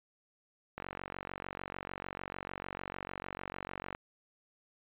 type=click train; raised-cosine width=0.5 ms; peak=-24 dBFS; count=149; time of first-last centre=0.78-3.949 s; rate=46.7 Hz; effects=resampled to 8000 Hz